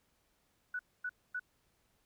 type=tone bursts; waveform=sine; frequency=1480 Hz; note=F#6; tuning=in tune; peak=-35 dBFS; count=3; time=0.74-1.396 s; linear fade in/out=5 ms; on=52 ms; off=250 ms; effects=pink hiss -75 dBFS RMS until 2.05 s